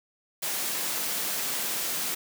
white high-pass noise, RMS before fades -30 dBFS, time 0.42-2.15 s, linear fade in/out 10 ms, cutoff 140 Hz, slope 48 dB/octave, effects none

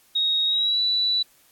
sine tone with pitch glide, 3762 to 3954 Hz, A#7 to B7, +15 to +1 cents, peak -19 dBFS, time 0.15-1.23 s, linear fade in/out 10 ms, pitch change +86 cents, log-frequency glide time 0.46-0.8 s, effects white hiss -58 dBFS RMS until 1.51 s + AAC 64 kbps

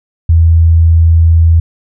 sine tone, 82.41 Hz, E2, in tune, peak -3 dBFS, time 0.29-1.6 s, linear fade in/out 5 ms, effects none

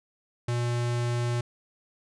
square tone, 120.1 Hz, B2, 48 cents flat, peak -26 dBFS, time 0.48-1.41 s, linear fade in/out 5 ms, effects resampled to 22050 Hz

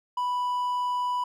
triangle tone, 987.8 Hz, B5, in tune, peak -23 dBFS, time 0.17-1.24 s, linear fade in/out 5 ms, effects none

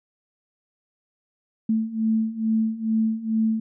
sine beating tone pair, 220 / 222.3 Hz, A3 / A3, 0 / +18 cents, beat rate 2.3 Hz, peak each -25 / -22 dBFS, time 1.69-3.6 s, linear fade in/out 5 ms, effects none

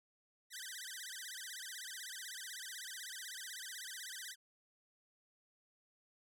10% pulse tone with vibrato, 1743 Hz, A6, 17 cents flat, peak -36 dBFS, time 0.5-4.36 s, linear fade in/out 50 ms, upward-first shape sine, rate 16 Hz, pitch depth 250 cents each way, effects none

